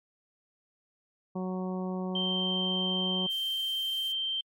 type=harmonic tone; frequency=185 Hz; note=F#3; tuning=in tune; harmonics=1 / 2 / 3 / 4 / 5 / 6; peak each=-32 / -38 / -42 / -44 / -46 / -48 dBFS; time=1.35-3.27 s; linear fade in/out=10 ms
type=tone; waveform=sine; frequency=3136 Hz; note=G7; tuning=in tune; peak=-29 dBFS; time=2.15-4.41 s; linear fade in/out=5 ms
type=noise; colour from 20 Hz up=violet; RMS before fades=-46 dBFS; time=3.31-4.12 s; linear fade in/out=0 ms
effects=AAC 48 kbps